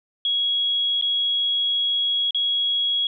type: tone with dropouts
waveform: sine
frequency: 3322 Hz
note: G#7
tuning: in tune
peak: -19 dBFS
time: 0.25-3.07 s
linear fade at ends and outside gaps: 2 ms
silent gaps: 1.013-1.023 / 2.308-2.346 s
effects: none

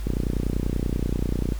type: click train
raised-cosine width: 3 ms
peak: -12 dBFS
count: 45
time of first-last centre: 0.07-1.522 s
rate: 30.3 Hz
effects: added 50 Hz sine -27 dBFS peak until 1.59 s + pink hiss -45 dBFS RMS until 1.59 s

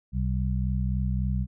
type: harmonic tone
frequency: 63.6 Hz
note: C2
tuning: 48 cents flat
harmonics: 1 / 2 / 3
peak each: -26 / -29 / -31 dBFS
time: 0.12-1.47 s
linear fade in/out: 50 ms
effects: none

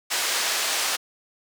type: band-pass noise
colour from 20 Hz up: white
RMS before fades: -25 dBFS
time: 0.1-0.97 s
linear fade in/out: 20 ms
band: 540 to 7000 Hz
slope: 12 dB/octave
effects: none

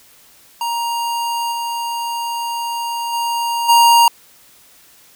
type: tone with level steps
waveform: square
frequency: 937 Hz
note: A#5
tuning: 9 cents sharp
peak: -19 / -21 / -18 / -8 dBFS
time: 0.61-4.08 s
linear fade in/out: 2 ms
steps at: 1.51 / 3.12 / 3.68 s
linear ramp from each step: 20 ms
effects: white hiss -48 dBFS RMS until 5.15 s

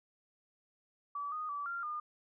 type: tone with pitch steps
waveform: sine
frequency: 1150 / 1238 / 1153 / 1386 / 1213 Hz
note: D6 / D#6 / D6 / F6 / D#6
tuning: -37 / -9 / -32 / -14 / -44 cents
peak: -36 dBFS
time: 1.15-2 s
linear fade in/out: 5 ms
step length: 170 ms
effects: none

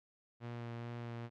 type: tone with vibrato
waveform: sawtooth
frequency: 118.2 Hz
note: A#2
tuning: 24 cents sharp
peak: -38 dBFS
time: 0.4-1.3 s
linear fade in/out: 50 ms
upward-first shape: sine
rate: 2.3 Hz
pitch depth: 15 cents each way
effects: low-pass 3000 Hz 12 dB/octave

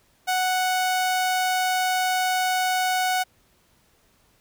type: tone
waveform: sawtooth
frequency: 740 Hz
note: F#5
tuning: in tune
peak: -17 dBFS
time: 0.27-3.24 s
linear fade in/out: 20 ms
effects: pink hiss -62 dBFS RMS until 4.4 s

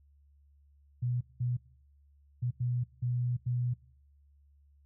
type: tone bursts at uneven times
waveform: sine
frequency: 122.7 Hz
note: B2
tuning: 11 cents flat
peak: -28 dBFS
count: 6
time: 1.02-1.21 / 1.4-1.57 / 2.42-2.51 / 2.6-2.84 / 3.02-3.37 / 3.46-3.74 s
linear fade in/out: 10 ms
effects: noise-tail reverb RT60 0.6 s tail -23 dB re dry + added 71 Hz sine -60 dBFS peak until 4.85 s

